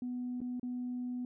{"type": "tone with dropouts", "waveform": "sine", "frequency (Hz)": 247.6, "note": "B3", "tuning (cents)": 5, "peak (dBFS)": -34, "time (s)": [0.02, 1.25], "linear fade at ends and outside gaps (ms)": 2, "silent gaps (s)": [[0.405, 0.415], [0.597, 0.63]], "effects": ["tanh soft clip ceiling -31 dBFS"]}